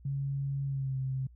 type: tone with pitch glide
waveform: sine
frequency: 138.59 to 132.1 Hz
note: C#3 to C3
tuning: 0 to +17 cents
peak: -30 dBFS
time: 0.05-1.27 s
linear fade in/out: 5 ms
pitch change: -83 cents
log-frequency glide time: 0.66-0.97 s
effects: added 60 Hz sine -52 dBFS peak until 1.35 s